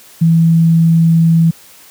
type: tone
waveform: sine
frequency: 164.81 Hz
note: E3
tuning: in tune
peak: -6 dBFS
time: 0.21-1.51 s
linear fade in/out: 10 ms
effects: white hiss -41 dBFS RMS until 1.9 s + high-pass 60 Hz 12 dB/octave